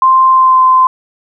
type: tone with pitch glide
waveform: sine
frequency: 1046.5 to 1033.9 Hz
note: C6 to C6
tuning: 0 to -21 cents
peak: -4 dBFS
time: 0.02-0.87 s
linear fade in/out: 2 ms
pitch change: -21 cents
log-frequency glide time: 0.3-0.61 s
effects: none